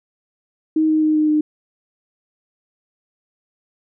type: tone with pitch steps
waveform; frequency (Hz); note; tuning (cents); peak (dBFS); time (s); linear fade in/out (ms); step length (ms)
sine; 314.1 / 311.6 / 309.1 / 306.6 / 304.1; D#4 / D#4 / D#4 / D#4 / D#4; +16 / +3 / -11 / -25 / -40; -13; 0.76-1.41; 5; 130
effects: none